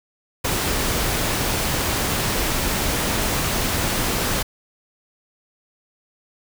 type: noise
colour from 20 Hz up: pink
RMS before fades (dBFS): -22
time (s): 0.44-4.43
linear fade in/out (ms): 10
effects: none